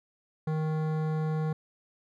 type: tone with hard clipping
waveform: sine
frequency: 156.2 Hz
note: D#3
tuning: 7 cents sharp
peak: -29 dBFS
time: 0.47-1.53 s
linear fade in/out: 5 ms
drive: 15 dB
effects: none